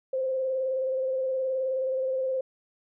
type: tone with vibrato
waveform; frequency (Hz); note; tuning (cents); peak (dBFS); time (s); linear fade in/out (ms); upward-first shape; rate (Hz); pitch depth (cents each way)
sine; 523.3; C5; 0; -25; 0.13-2.41; 5; square; 19; 22
effects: none